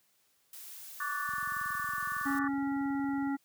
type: noise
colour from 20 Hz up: blue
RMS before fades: -47 dBFS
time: 0.53-2.39 s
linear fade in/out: 2 ms
type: chord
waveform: sine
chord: D major seventh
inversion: third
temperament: equal with one note detuned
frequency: 1136 / 1174.7 / 1480 / 1760 Hz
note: C#6 / D6 / F#6 / A6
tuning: +42 / 0 / 0 / 0 cents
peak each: -38 dBFS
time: 1-2.48 s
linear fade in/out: 5 ms
type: click train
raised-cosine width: 5 ms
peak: -40 dBFS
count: 44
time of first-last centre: 1.29-3.272 s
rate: 21.7 Hz
type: harmonic tone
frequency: 277.2 Hz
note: C#4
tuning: in tune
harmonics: 1 / 3 / 5 / 7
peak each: -30 / -40 / -44 / -47 dBFS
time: 2.25-3.37 s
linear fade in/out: 20 ms
effects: white hiss -71 dBFS RMS until 3.44 s + high-pass 80 Hz 12 dB/octave